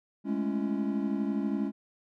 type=chord; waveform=triangle; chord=A major seventh; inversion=third; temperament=equal with one note detuned; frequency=207.7 / 220 / 277.2 / 336.7 Hz; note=G#3 / A3 / C#4 / E4; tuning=0 / 0 / 0 / +37 cents; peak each=-29 / -34 / -30 / -35 dBFS; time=0.24-1.72 s; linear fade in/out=50 ms; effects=none